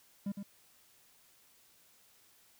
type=tone with echo; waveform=triangle; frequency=200 Hz; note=G3; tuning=35 cents sharp; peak=-31 dBFS; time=0.26-0.32 s; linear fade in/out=5 ms; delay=110 ms; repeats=1; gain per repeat=-6 dB; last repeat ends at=0.43 s; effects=white hiss -65 dBFS RMS until 2.59 s